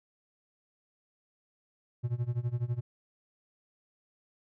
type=tone with tremolo; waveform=triangle; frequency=120.4 Hz; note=B2; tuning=44 cents flat; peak=-24 dBFS; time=2.03-2.81 s; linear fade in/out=20 ms; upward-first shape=sine; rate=12 Hz; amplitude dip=90%; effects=none